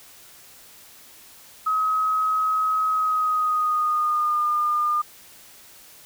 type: tone with pitch glide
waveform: sine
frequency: 1272 to 1209.7 Hz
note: D#6 to D#6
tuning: +38 to -49 cents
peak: -19 dBFS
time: 1.66-5.02 s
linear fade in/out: 10 ms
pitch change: -87 cents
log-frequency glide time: 2.89-4.44 s
effects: white hiss -48 dBFS RMS until 6.05 s